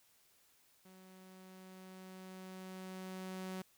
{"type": "tone with level ramp", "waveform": "sawtooth", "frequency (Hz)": 187, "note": "F#3", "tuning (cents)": 19, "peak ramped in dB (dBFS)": [-54, -37], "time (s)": [0.85, 3.62], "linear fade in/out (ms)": 5, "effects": ["white hiss -70 dBFS RMS until 3.77 s"]}